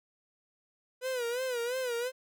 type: tone with vibrato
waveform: 45% pulse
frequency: 493.9 Hz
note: B4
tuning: in tune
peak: -31 dBFS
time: 1.01-2.12 s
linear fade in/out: 50 ms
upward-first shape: sine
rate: 2.9 Hz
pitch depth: 100 cents each way
effects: none